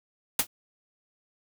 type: noise with exponential decay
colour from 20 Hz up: white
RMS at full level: -17 dBFS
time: 0.39-0.47 s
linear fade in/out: 5 ms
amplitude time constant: 17 ms
effects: none